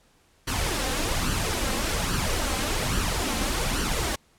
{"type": "noise with flanger", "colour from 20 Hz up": "pink", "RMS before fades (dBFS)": -26, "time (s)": [0.47, 4.16], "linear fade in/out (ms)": 10, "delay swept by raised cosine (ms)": [0.67, 3.87], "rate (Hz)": 1.2, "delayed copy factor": 0.55, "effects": ["pink hiss -62 dBFS RMS until 4.38 s", "low-pass 11000 Hz 12 dB/octave"]}